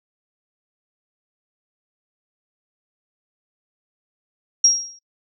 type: tone with exponential decay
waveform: sine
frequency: 5620 Hz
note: F8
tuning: 10 cents sharp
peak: -8 dBFS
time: 4.64-4.99 s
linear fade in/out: 5 ms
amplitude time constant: 76 ms
effects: noise-tail reverb RT60 0.1 s tail -25 dB re dry